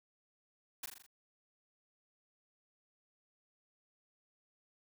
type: noise with echo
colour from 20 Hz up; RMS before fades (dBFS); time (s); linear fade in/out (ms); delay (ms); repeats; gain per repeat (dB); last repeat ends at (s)
white; -42; 0.83-0.86; 5; 41; 5; -4; 1.065
effects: none